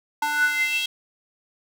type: tone with high-pass filter sweep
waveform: square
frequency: 295.9 Hz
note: D4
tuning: 13 cents sharp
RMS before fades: -23 dBFS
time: 0.22-0.86 s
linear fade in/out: 5 ms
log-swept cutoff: 1000 to 3200 Hz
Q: 8.9
effects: none